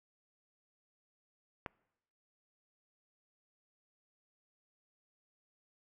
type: click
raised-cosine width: 0.5 ms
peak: -23 dBFS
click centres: 1.662 s
effects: noise-tail reverb RT60 0.9 s tail -25 dB re dry